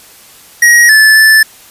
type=tone with pitch steps; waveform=square; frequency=1894 / 1742 / 1753 Hz; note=A#6 / A6 / A6; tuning=+27 / -18 / -7 cents; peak=-3 dBFS; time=0.62-1.43 s; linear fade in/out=5 ms; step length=270 ms; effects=white hiss -38 dBFS RMS until 1.7 s + resampled to 32000 Hz